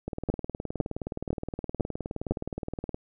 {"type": "two click trains", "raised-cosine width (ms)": 2, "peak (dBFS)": [-11, -19], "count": [5, 56], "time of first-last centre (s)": [[0.3, 2.31], [0.08, 2.945]], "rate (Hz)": [1.99, 19.2], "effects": []}